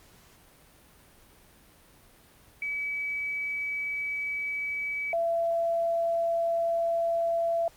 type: tone pair in turn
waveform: sine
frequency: 2286 / 672.6 Hz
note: D7 / E5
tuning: -47 / +35 cents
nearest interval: octave + major sixth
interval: 2118 cents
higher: first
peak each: -29 / -24 dBFS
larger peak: second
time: 2.62-5.13 / 5.13-7.68 s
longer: second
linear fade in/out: 2 ms
effects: pink hiss -57 dBFS RMS until 7.76 s + Opus 48 kbps